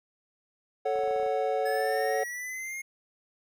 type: chord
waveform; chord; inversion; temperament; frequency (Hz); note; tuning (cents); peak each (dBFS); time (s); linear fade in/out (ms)
triangle; F# minor; first; equal; 440 / 554.4 / 740; A4 / C#5 / F#5; 0 / 0 / 0; -28; 0.85-2.24; 10
type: clicks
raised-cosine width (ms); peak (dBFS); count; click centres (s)
1; -34; 9; 0.958 / 0.99 / 1.036 / 1.077 / 1.11 / 1.162 / 1.199 / 1.23 / 1.263
type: exponential sweep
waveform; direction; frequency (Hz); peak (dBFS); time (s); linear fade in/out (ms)
square; up; 1700 to 2152; -35; 1.65-2.82; 10
effects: none

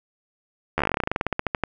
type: slowing click train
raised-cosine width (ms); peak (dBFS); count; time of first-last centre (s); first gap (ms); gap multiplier
0.5; -7; 23; 0.78-1.637; 12; 1.1
effects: none

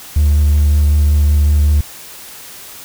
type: tone with vibrato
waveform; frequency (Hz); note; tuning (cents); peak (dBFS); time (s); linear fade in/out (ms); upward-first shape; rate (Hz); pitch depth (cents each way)
triangle; 74; D2; +14; -5; 0.16-1.81; 5; triangle; 5.3; 19
effects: tanh soft clip ceiling -3 dBFS + white hiss -34 dBFS RMS until 2.84 s

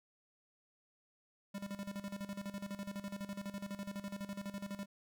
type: tone with tremolo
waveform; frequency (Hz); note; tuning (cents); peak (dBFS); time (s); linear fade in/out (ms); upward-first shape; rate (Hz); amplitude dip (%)
square; 199.5; G3; +31; -40; 1.54-4.86; 10; square; 12; 75
effects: none

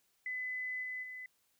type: tone with level steps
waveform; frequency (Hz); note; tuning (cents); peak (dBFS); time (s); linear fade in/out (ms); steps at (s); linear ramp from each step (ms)
sine; 2011; B6; +31; -36 / -38 / -43; 0.26-1.26; 2; 0.82 / 1.02; 20
effects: white hiss -75 dBFS RMS until 1.59 s

